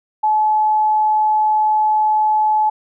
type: tone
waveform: sine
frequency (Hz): 858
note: A5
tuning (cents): -44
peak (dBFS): -12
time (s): 0.23-2.7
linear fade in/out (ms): 10
effects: none